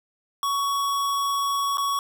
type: tone with dropouts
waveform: square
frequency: 1119 Hz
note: C#6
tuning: 16 cents sharp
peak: -23 dBFS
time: 0.43-1.99 s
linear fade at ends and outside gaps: 1 ms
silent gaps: 1.772-1.781 s
effects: 9-bit